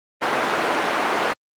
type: band-pass noise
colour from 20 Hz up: white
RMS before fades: -21 dBFS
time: 0.21-1.34 s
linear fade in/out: 20 ms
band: 320 to 1400 Hz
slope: 12 dB/octave
effects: Opus 24 kbps